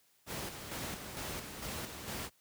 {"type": "noise with tremolo", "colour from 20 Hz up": "pink", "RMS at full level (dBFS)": -40, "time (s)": [0.26, 2.3], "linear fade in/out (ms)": 50, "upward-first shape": "square", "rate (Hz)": 2.2, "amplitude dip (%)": 45, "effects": ["white hiss -70 dBFS RMS until 2.4 s", "high-pass 60 Hz 12 dB/octave"]}